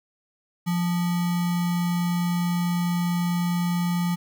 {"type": "tone with sample-and-hold", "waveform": "sine", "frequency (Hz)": 174.61, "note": "F3", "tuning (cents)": 0, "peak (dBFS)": -21, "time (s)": [0.66, 4.16], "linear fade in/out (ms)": 20, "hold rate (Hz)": 1050, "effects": []}